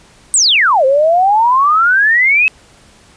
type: exponential two-way sweep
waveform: sine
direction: down then up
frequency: 8800 to 516 to 2614 Hz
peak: -7 dBFS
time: 0.34-2.48 s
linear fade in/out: 0 ms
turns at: 0.85 s
effects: pink hiss -45 dBFS RMS until 3.16 s + resampled to 22050 Hz